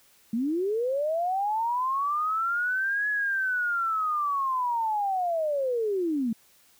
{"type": "linear two-way sweep", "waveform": "sine", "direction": "up then down", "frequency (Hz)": [214.9, 1698, 214.9], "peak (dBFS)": -24, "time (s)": [0.33, 6.33], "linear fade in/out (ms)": 5, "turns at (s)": 3.09, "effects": ["white hiss -60 dBFS RMS until 6.79 s"]}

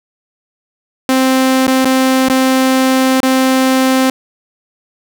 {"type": "tone with dropouts", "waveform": "sawtooth", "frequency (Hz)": 261.6, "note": "C4", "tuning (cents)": 0, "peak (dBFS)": -5, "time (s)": [1.09, 4.1], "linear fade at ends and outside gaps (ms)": 1, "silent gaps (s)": [[1.669, 1.678], [1.846, 1.855], [2.285, 2.299], [3.203, 3.23]], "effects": []}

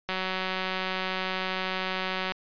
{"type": "click train", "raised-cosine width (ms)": 0.3, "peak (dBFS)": -14, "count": 418, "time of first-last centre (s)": [0.09, 2.32], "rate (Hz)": 187, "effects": ["resampled to 11025 Hz"]}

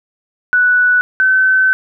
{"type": "tone pair in turn", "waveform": "sine", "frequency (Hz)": [1480, 1526.9], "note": ["F#6", "G6"], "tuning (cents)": [0, -46], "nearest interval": "minor second", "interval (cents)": 54, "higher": "second", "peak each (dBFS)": -8, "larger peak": "neither", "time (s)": [[0.53, 1.01], [1.2, 1.73]], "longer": "second", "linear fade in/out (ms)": 0, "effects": []}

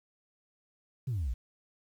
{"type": "exponential sweep", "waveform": "sine", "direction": "down", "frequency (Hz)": [140.9, 52.4], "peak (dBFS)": -28, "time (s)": [1.07, 1.34], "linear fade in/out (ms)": 10, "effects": ["tanh soft clip ceiling -27 dBFS", "10-bit"]}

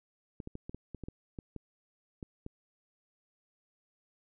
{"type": "clicks", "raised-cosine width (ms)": 3, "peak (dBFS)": -28, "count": 12, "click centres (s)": [0.402, 0.474, 0.554, 0.695, 0.746, 0.947, 1.037, 1.085, 1.388, 1.563, 2.228, 2.464], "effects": []}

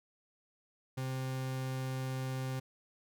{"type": "tone", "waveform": "40% pulse", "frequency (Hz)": 130.81, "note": "C3", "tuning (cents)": 0, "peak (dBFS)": -34, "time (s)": [0.97, 2.6], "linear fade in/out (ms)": 10, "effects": []}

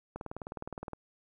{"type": "click train", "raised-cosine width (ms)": 1, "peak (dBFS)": -25, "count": 16, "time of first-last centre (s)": [0.16, 0.933], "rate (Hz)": 19.4, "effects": ["11-bit"]}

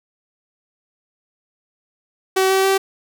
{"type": "tone with pitch steps", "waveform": "sawtooth", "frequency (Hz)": [380, 383.5, 387.1], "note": ["F#4", "G4", "G4"], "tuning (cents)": [46, -38, -22], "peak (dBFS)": -10, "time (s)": [2.36, 2.78], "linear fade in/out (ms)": 10, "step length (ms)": 140, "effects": []}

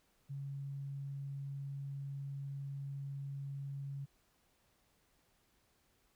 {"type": "tone", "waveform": "sine", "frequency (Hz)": 139, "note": "C#3", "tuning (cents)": 5, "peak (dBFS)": -40, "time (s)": [0.29, 4.06], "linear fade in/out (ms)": 20, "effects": ["pink hiss -74 dBFS RMS until 6.15 s"]}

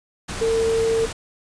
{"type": "tone in noise", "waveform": "sine", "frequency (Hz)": 452.2, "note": "A4", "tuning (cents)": 47, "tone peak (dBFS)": -17, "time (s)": [0.41, 1.06], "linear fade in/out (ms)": 10, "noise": "pink", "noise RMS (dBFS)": -30, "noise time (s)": [0.28, 1.13], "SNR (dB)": 10, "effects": ["resampled to 22050 Hz"]}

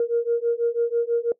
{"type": "beating tone pair", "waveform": "sine", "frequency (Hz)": [466.2, 472.3], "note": ["A#4", "A#4"], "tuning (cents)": [0, 23], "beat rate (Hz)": 6.1, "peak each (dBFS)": -22, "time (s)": [0, 1.32], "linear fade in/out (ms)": 2, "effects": ["noise-tail reverb RT60 0.1 s tail -21 dB re dry", "tanh soft clip ceiling -12 dBFS"]}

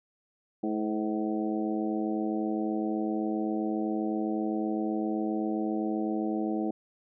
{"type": "harmonic tone with a mistuned harmonic", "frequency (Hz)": 107.7, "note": "A2", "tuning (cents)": -37, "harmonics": [2, 3, 4, 5, 6, 7], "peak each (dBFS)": [-32, -30, -38, -40, -41, -39], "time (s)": [0.63, 6.71], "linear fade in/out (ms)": 5, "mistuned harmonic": 5, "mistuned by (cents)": -52, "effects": []}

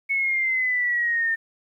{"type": "exponential sweep", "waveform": "sine", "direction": "down", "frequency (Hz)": [2211, 1804], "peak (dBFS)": -20, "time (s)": [0.09, 1.36], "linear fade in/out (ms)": 20, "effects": ["10-bit"]}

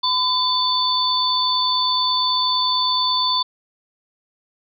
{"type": "tone cluster", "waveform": "sine", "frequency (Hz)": [1015, 3516, 4485], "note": ["B5", "A7", "C#8"], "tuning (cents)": [47, -2, 19], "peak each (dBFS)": -21, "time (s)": [0.03, 3.43], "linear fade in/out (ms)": 10, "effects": []}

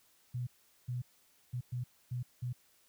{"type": "tone bursts at uneven times", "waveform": "sine", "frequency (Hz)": 123.47, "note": "B2", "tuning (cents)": 0, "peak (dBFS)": -34, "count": 6, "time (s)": [[0.34, 0.47], [0.88, 1.02], [1.53, 1.61], [1.72, 1.84], [2.11, 2.23], [2.42, 2.53]], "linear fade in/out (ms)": 10, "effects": ["white hiss -68 dBFS RMS until 2.88 s"]}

